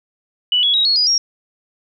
sine tone with pitch steps, 2960 / 3361 / 3817 / 4334 / 4921 / 5588 Hz, F#7 / G#7 / A#7 / C#8 / D#8 / F8, 0 / +20 / +40 / -40 / -20 / 0 cents, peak -12 dBFS, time 0.52-1.18 s, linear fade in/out 2 ms, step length 110 ms, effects none

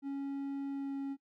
triangle tone with pitch glide, 277.2 to 275.4 Hz, C#4 to C#4, 0 to -11 cents, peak -33 dBFS, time 0.02-1.17 s, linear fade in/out 50 ms, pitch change -11 cents, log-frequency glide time 0.71-0.94 s, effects noise-tail reverb RT60 0.1 s tail -19 dB re dry

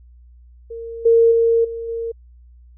sine tone with level steps, 460 Hz, A#4, 23 cents flat, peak -28 / -9 / -12 / -25 / -22 dBFS, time 0.7-2.12 s, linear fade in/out 10 ms, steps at 1.05 / 1.31 / 1.64 / 1.88 s, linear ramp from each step 10 ms, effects added 60 Hz sine -43 dBFS peak until 2.77 s

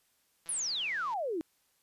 click train, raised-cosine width 0.2 ms, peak -36 dBFS, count 114, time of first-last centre 0.46-1.137 s, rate 167 Hz
sine exponential sweep, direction down, 10800 to 302.3 Hz, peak -31 dBFS, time 0.49-1.41 s, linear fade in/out 0 ms
effects white hiss -72 dBFS RMS until 1.82 s + resampled to 32000 Hz

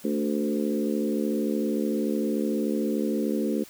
harmonic tone with a mistuned harmonic, 73.42 Hz, D2, in tune, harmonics 3 / 4 / 5 / 6 / 7, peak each -27 / -29 / -31 / -33 / -34 dBFS, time 0.04-3.64 s, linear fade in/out 10 ms, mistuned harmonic 4, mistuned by -20 cents, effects white hiss -49 dBFS RMS until 3.69 s

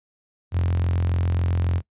sawtooth tone with high-pass filter, 43.65 Hz, F1, in tune, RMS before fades -22 dBFS, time 0.51-1.82 s, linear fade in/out 50 ms, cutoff 93 Hz, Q 8.7, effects noise-tail reverb RT60 0.1 s tail -21 dB re dry + resampled to 8000 Hz

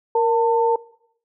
sine tone pair together, 466.2 / 896 Hz, A#4 / A5, 0 / +31 cents, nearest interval major seventh, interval 1131 cents, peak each -17 / -18 dBFS, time 0.15-0.76 s, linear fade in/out 5 ms, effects noise-tail reverb RT60 0.7 s tail -21 dB re dry

